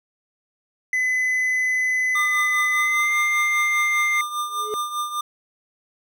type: tone with pitch glide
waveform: triangle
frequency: 2017 to 2100 Hz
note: B6 to C7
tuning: +36 to +6 cents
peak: -17 dBFS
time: 0.93-4.21 s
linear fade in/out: 2 ms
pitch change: +70 cents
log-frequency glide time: 2.71-3.15 s
type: tone with tremolo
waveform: square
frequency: 1200 Hz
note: D6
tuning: 37 cents sharp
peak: -22 dBFS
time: 2.15-5.21 s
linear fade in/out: 5 ms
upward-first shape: triangle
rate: 5 Hz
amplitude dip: 70%
type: tone with exponential growth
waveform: triangle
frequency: 424.7 Hz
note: G#4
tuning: 39 cents sharp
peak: -20 dBFS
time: 4.47-4.74 s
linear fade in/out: 0 ms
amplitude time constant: 57 ms
effects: none